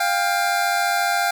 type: tone pair together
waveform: 25% pulse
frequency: 701.6 / 796 Hz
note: F5 / G5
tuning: +8 / +26 cents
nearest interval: major second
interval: 218 cents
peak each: -17 / -18 dBFS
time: 0-1.31 s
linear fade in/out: 5 ms
effects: none